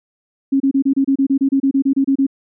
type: tone bursts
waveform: sine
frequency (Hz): 272.3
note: C#4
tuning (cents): -31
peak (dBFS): -11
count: 16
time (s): 0.52-2.267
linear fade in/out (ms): 10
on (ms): 82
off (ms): 29
effects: none